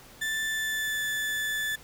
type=tone with pitch glide; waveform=35% pulse; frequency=1764 to 1743.7 Hz; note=A6 to A6; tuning=+4 to -16 cents; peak=-26 dBFS; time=0.21-1.76 s; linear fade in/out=10 ms; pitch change=-20 cents; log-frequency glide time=0.46-1.05 s; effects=pink hiss -51 dBFS RMS until 1.83 s